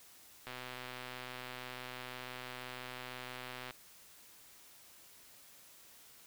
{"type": "click train", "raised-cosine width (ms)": 0.3, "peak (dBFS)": -28, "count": 409, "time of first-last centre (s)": [0.47, 3.708], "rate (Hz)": 126, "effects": ["white hiss -59 dBFS RMS until 6.26 s"]}